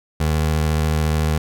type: tone with vibrato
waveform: 25% pulse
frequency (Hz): 77.5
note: D#2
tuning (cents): -6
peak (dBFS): -13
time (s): 0.2-1.38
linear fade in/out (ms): 5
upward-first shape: sine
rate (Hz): 14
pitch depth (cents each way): 20
effects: none